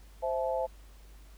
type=chord; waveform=sine; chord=A minor; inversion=first; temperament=equal with one note detuned; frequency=523.3 / 659.3 / 863.4 Hz; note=C5 / E5 / A5; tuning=0 / 0 / -33 cents; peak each=-31 / -33 / -35 dBFS; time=0.22-0.67 s; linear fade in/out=20 ms; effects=added 50 Hz sine -50 dBFS peak until 1.37 s + pink hiss -61 dBFS RMS until 1.37 s